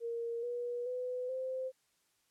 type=tone with pitch steps; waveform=sine; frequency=466.2 / 483.2 / 500.8 / 519.1 Hz; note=A#4 / B4 / B4 / C5; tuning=0 / -38 / +24 / -14 cents; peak=-35 dBFS; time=0-1.72 s; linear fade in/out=50 ms; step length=430 ms; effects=white hiss -75 dBFS RMS until 2.3 s + low-pass 11000 Hz 12 dB/octave